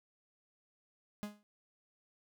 45% pulse tone with exponential decay, 208 Hz, G#3, 3 cents sharp, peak -35 dBFS, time 1.23-1.43 s, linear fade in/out 0 ms, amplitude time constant 43 ms, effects none

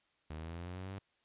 sawtooth linear sweep, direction up, 76.2 to 99 Hz, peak -38 dBFS, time 0.3-0.99 s, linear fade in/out 5 ms, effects white hiss -75 dBFS RMS until 1.24 s + resampled to 8000 Hz

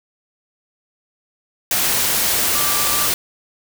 sine tone in noise, 1174.7 Hz, D6, in tune, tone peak -26 dBFS, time 2.55-3.07 s, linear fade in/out 2 ms, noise white, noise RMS -18 dBFS, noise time 1.71-3.14 s, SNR -11 dB, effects none

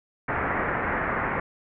white low-pass noise, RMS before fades -27 dBFS, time 0.28-1.4 s, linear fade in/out 5 ms, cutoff 2000 Hz, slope 48 dB/octave, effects none

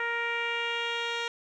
10% pulse tone with low-pass filter sweep, 468.3 Hz, A#4, 8 cents sharp, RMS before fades -31 dBFS, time 0-1.28 s, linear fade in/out 2 ms, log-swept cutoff 1900 to 4300 Hz, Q 2.4, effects none

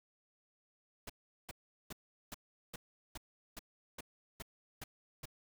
pink noise bursts, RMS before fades -45 dBFS, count 11, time 1.07-5.256 s, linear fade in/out 5 ms, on 26 ms, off 390 ms, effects none

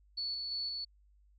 sine tone with tremolo, 4436 Hz, C#8, in tune, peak -34 dBFS, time 0.17-0.85 s, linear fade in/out 10 ms, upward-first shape square, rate 2.9 Hz, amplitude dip 25%, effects added 50 Hz sine -62 dBFS peak until 1.38 s

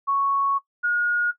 sine tone pair in turn, 1108.7 / 1437.6 Hz, C#6 / F6, 0 / +50 cents, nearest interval major third, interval 450 cents, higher second, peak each -19 / -18 dBFS, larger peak second, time 0.07-0.59 / 0.83-1.32 s, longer first, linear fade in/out 20 ms, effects noise-tail reverb RT60 0.1 s tail -17 dB re dry

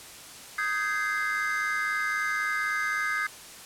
triangle chord, Ab major seventh, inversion second, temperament just, 1245.9 / 1557.4 / 1661.2 / 2077 Hz, Eb6 / G6 / Ab6 / C7, +2 / -12 / 0 / -13 cents, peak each -30 dBFS, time 0.58-3.27 s, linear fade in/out 5 ms, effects white hiss -45 dBFS RMS until 3.65 s + low-pass 11000 Hz 12 dB/octave

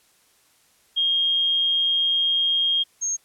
sine tone pair in turn, 3236 / 6472 Hz, G#7 / G#8, -46 / -46 cents, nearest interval octave, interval 1200 cents, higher second, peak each -18 / -22 dBFS, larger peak first, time 0.96-2.84 / 3.01-3.17 s, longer first, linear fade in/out 20 ms, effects white hiss -60 dBFS RMS until 3.24 s + low-pass 12000 Hz 12 dB/octave

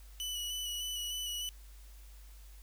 sawtooth tone with vibrato, 2960 Hz, F#7, in tune, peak -33 dBFS, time 0.2-1.49 s, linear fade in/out 0 ms, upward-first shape square, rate 3.3 Hz, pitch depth 16 cents each way, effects added 50 Hz sine -50 dBFS peak until 2.62 s + white hiss -62 dBFS RMS until 2.62 s

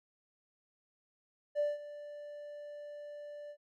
triangle tone with ADSR envelope, 587.3 Hz, D5, in tune, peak -24 dBFS, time 1.55-3.57 s, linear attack 47 ms, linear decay 180 ms, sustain -18 dB, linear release 67 ms, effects tanh soft clip ceiling -25 dBFS

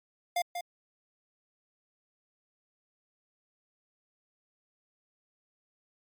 square tone with echo, 703 Hz, F5, 11 cents sharp, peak -27 dBFS, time 0.36-0.42 s, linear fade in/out 5 ms, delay 190 ms, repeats 1, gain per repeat -7 dB, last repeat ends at 0.61 s, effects MP3 96 kbps

